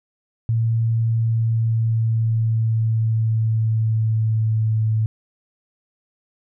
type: tone with pitch glide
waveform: sine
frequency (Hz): 113.9 to 109.89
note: A#2 to A2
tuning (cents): -40 to -2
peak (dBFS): -16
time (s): 0.49-5.06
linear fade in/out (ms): 0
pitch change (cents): -62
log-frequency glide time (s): 1.08-4.81
effects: none